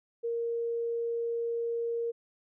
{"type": "tone", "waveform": "sine", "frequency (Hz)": 466.2, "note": "A#4", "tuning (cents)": 0, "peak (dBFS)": -29, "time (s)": [0.23, 2.12], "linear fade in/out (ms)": 20, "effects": []}